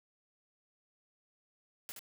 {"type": "noise with echo", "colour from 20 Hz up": "white", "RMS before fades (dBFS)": -44, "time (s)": [1.89, 1.92], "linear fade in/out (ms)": 0, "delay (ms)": 72, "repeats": 1, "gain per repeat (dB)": -4, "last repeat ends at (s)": 1.992, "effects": []}